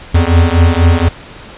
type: beating tone pair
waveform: square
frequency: 82.41 / 86.51 Hz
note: E2 / F2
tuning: 0 / -16 cents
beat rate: 4.1 Hz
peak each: -10 dBFS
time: 0.14-1.09 s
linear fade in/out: 10 ms
effects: pink hiss -33 dBFS RMS until 1.57 s + resampled to 8000 Hz